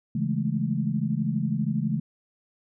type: chord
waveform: sine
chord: A major seventh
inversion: first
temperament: equal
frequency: 138.59 / 164.81 / 207.7 / 220 Hz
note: C#3 / E3 / G#3 / A3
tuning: 0 / 0 / 0 / 0 cents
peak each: -29 dBFS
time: 0.15-2 s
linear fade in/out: 5 ms
effects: none